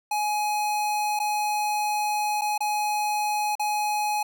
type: tone with dropouts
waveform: square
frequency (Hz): 840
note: G#5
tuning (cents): +19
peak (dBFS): -24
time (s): 0.11-4.23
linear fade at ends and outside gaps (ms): 5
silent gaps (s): 1.192-1.199 / 2.412-2.417 / 2.579-2.605 / 3.554-3.595
effects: none